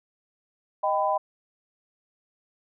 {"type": "chord", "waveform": "sine", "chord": "Eb augmented", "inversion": "none", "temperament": "equal with one note detuned", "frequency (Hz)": [622.3, 784, 1001.6], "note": ["Eb5", "G5", "B5"], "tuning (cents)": [0, 0, 24], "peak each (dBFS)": -26, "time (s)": [0.83, 1.18], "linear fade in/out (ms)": 10, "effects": []}